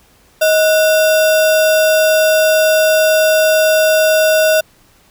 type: tone with sample-and-hold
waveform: sine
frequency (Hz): 629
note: D#5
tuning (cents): +19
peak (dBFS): -8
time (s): 0.41-4.61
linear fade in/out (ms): 10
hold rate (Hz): 2100
effects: pink hiss -50 dBFS RMS until 5.1 s